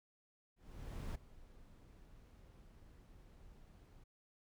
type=noise with ADSR envelope; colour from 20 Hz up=brown; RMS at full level=-42 dBFS; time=0.56-4.04 s; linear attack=590 ms; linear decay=9 ms; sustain=-18 dB; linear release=7 ms; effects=none